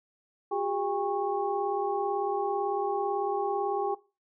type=tone cluster; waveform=sine; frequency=367.1 / 405.1 / 804 / 1101 Hz; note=F#4 / G#4 / G5 / C#6; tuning=-14 / -43 / +44 / -12 cents; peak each=-34 / -31 / -31 / -37 dBFS; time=0.51-3.95 s; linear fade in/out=10 ms; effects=noise-tail reverb RT60 0.3 s tail -20 dB re dry